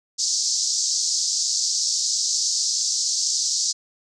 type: band-pass noise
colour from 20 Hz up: pink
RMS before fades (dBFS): -23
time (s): 0.18-3.73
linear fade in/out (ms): 20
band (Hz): 4600 to 7200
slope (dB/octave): 48
effects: resampled to 22050 Hz